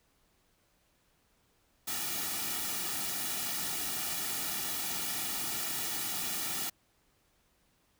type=noise with comb filter; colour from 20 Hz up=white; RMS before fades=-35 dBFS; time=1.87-6.7 s; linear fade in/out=10 ms; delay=1.9 ms; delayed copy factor=-0.7; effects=pink hiss -71 dBFS RMS until 7.99 s